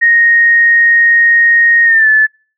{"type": "tone with pitch glide", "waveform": "sine", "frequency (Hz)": [1864.7, 1739.8], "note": ["A#6", "A6"], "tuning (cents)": [0, -20], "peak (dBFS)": -5, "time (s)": [0.01, 2.27], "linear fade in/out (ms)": 20, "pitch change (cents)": -120, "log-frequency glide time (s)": [1.85, 2.08], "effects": ["noise-tail reverb RT60 0.4 s tail -26 dB re dry"]}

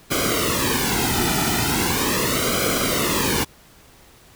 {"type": "noise with flanger", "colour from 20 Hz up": "pink", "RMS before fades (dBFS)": -21, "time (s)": [0.1, 3.45], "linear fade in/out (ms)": 20, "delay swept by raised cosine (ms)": [1.1, 1.85], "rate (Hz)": 0.39, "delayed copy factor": -0.85, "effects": ["pink hiss -50 dBFS RMS until 4.35 s"]}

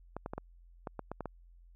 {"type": "clicks", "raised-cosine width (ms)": 1, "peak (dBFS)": -24, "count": 9, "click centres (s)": [0.166, 0.261, 0.335, 0.38, 0.872, 0.993, 1.116, 1.207, 1.257], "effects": ["added 43 Hz sine -55 dBFS peak until 1.75 s"]}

